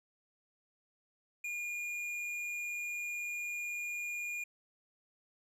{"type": "tone with tanh clipping", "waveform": "sine", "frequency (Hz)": 2426, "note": "D#7", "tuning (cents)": -44, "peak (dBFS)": -38, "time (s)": [1.44, 4.44], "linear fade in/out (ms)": 5, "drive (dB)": 10, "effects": []}